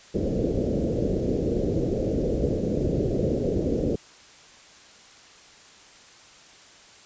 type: low-pass noise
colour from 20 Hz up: white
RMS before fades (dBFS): -25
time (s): 0.14-3.96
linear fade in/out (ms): 10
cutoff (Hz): 530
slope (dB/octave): 48
effects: white hiss -50 dBFS RMS until 7.05 s + resampled to 16000 Hz